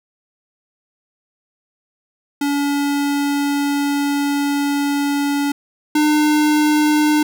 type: tone pair in turn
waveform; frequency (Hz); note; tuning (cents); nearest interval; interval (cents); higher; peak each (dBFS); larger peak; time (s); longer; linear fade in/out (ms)
square; 285 / 301.6; C#4 / D4; +48 / +46; minor second; 98; second; -17 / -13; second; 2.41-5.52 / 5.95-7.23; first; 5
effects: none